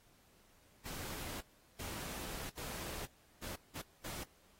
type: noise bursts at uneven times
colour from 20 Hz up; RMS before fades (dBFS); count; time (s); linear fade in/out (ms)
pink; -45; 6; 0.85-1.41 / 1.79-2.5 / 2.57-3.06 / 3.42-3.56 / 3.75-3.82 / 4.04-4.24; 10
effects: pink hiss -68 dBFS RMS until 4.59 s + AAC 48 kbps